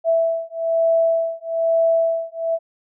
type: beating tone pair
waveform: sine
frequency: 659.3 / 660.4 Hz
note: E5 / E5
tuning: 0 / +3 cents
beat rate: 1.1 Hz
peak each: -19 dBFS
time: 0.04-2.59 s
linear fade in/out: 50 ms
effects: none